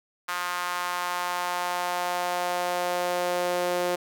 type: tone with high-pass filter sweep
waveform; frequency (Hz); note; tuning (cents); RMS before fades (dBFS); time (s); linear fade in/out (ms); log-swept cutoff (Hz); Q
sawtooth; 177.7; F3; +30; -28; 0.28-3.96; 10; 1200 to 460; 2.3
effects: none